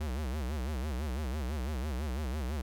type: tone with vibrato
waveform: square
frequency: 69.3 Hz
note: C#2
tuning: in tune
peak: -33 dBFS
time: 0-2.62 s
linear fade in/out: 10 ms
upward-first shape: sine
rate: 6 Hz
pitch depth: 220 cents each way
effects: none